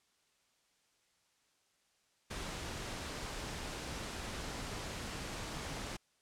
pink noise, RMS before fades -42 dBFS, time 2.3-5.97 s, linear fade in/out 10 ms, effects white hiss -74 dBFS RMS until 6.21 s + low-pass 8000 Hz 12 dB/octave

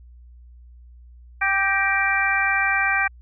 harmonic tone with a mistuned harmonic, 392 Hz, G4, in tune, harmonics 2 / 3 / 4 / 5 / 6, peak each -26 / -28 / -22 / -25 / -23 dBFS, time 1.41-3.08 s, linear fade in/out 10 ms, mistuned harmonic 5, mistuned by -53 cents, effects added 60 Hz sine -43 dBFS peak until 3.21 s

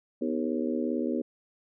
harmonic tone with a mistuned harmonic, 77.78 Hz, D#2, in tune, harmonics 3 / 4 / 5 / 6 / 7, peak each -30 / -32 / -34 / -36 / -37 dBFS, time 0.21-1.22 s, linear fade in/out 10 ms, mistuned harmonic 3, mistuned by +93 cents, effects none

